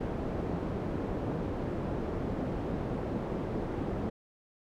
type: low-pass noise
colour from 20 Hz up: white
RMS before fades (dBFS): -34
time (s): 0-4.1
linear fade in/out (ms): 10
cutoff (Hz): 400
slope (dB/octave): 12
effects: none